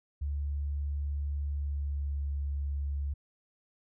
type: tone with pitch glide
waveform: sine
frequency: 71.8 to 70.77 Hz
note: D2 to C#2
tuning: -39 to +36 cents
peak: -30 dBFS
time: 0.21-3.14 s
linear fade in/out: 10 ms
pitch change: -25 cents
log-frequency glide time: 1.46-2.27 s
effects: none